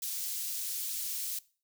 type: high-pass noise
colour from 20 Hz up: white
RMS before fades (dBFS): -36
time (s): 0.02-1.39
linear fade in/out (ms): 5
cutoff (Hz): 4400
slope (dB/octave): 12
effects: noise-tail reverb RT60 0.4 s tail -21 dB re dry